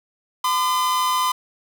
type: tone pair together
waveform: 45% pulse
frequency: 1017.3 / 1204 Hz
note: C6 / D6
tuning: -49 / +43 cents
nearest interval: minor third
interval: 292 cents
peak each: -19 / -25 dBFS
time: 0.44-1.32 s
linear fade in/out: 5 ms
effects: 8-bit